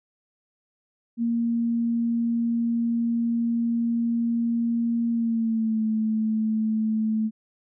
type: tone with pitch glide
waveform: sine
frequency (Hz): 233.1 to 218.7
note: A#3 to A3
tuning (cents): 0 to -10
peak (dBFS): -21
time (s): 1.17-7.31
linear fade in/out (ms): 50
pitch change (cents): -110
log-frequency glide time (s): 5.1-5.83
effects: none